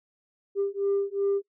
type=beating tone pair; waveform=sine; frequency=396.7 / 399.4 Hz; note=G4 / G4; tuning=+21 / +32 cents; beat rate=2.7 Hz; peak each=-26 dBFS; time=0.55-1.42 s; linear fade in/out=50 ms; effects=noise-tail reverb RT60 0.1 s tail -22 dB re dry + tanh soft clip ceiling -19 dBFS